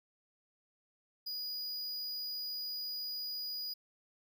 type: tone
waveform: square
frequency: 4913 Hz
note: D#8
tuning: 23 cents flat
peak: -38 dBFS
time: 1.26-3.74 s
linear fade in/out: 10 ms
effects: none